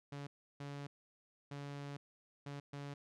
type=tone bursts at uneven times; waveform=sawtooth; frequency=142.3 Hz; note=C#3; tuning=46 cents sharp; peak=-40 dBFS; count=5; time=0.12-0.27 / 0.6-0.87 / 1.51-1.97 / 2.46-2.6 / 2.73-2.94 s; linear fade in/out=5 ms; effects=low-pass 6000 Hz 12 dB/octave